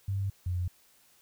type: tone pair in turn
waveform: sine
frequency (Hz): 98 / 89.37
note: G2 / F2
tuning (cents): 0 / +40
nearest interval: major second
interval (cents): 160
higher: first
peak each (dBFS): -28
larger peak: neither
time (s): 0.08-0.3 / 0.46-0.68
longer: neither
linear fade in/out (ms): 5
effects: white hiss -63 dBFS RMS until 1.21 s